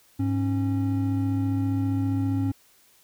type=tone pair together; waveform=triangle; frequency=102.7 / 273.1 Hz; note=G#2 / C#4; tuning=-19 / -26 cents; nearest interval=octave + perfect fourth; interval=1693 cents; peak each=-23 / -23 dBFS; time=0.19-2.52 s; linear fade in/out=10 ms; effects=white hiss -59 dBFS RMS until 3.03 s